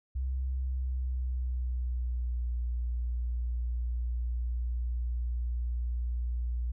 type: tone with pitch glide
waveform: sine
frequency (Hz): 64.9 to 59.86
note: C2 to A#1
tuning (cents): -13 to +47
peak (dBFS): -29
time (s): 0.15-6.72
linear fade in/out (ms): 10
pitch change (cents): -140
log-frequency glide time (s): 0.48-2.53
effects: none